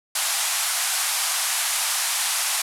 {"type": "band-pass noise", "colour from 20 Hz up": "white", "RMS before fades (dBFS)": -24, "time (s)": [0.15, 2.62], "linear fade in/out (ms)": 5, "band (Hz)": [680, 12000], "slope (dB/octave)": 48, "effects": []}